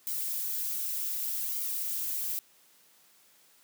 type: noise with flanger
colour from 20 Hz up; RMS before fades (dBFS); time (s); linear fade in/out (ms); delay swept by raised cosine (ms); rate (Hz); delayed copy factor
violet; -33; 0.07-2.39; 0; 1.1 to 6.6; 0.66; -0.7
effects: white hiss -62 dBFS RMS until 3.63 s + high-pass 150 Hz 12 dB/octave

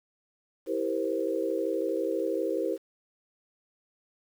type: chord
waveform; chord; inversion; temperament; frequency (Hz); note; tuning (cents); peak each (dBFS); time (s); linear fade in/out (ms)
sine; C dominant seventh; first; just; 327 / 392.4 / 470.9 / 523.3; E4 / G4 / Bb4 / C5; -14 / +2 / +18 / 0; -32; 0.66-2.78; 50
effects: 9-bit

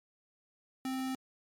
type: tone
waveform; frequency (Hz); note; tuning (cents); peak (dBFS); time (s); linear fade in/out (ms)
square; 261.6; C4; 0; -34; 0.85-1.15; 2
effects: MP3 64 kbps

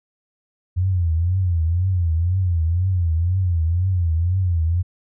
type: tone with vibrato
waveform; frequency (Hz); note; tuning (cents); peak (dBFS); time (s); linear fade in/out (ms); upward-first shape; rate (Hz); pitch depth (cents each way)
sine; 87.31; F2; 0; -16; 0.76-4.83; 20; triangle; 2; 170
effects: none

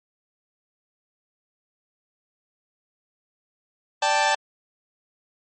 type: chord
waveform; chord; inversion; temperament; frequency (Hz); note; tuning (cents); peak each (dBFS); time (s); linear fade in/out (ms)
sawtooth; D suspended fourth; none; equal; 587.3 / 784 / 880; D5 / G5 / A5; 0 / 0 / 0; -22 / -20 / -17; 4.02-4.35; 5
effects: MP3 32 kbps

